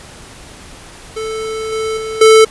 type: tone with level steps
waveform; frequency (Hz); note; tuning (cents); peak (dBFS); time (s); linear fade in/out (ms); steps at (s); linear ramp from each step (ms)
square; 440; A4; 0; -20 / -17 / -21 / -4; 1.16-2.45; 10; 1.72 / 1.97 / 2.21; 5
effects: pink hiss -36 dBFS RMS until 2.5 s + resampled to 24000 Hz